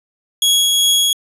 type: tone with tremolo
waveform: sawtooth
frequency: 3329 Hz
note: G#7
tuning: 3 cents sharp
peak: -7 dBFS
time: 0.42-1.13 s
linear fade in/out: 2 ms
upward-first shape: triangle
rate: 2.6 Hz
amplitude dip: 25%
effects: resampled to 32000 Hz